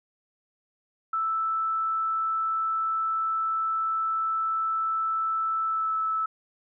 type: tone with pitch glide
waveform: sine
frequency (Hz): 1318.5 to 1308.6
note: E6 to E6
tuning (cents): 0 to -13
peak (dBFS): -24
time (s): 1.13-6.26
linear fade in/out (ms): 5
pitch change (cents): -13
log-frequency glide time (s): 5.66-5.94
effects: none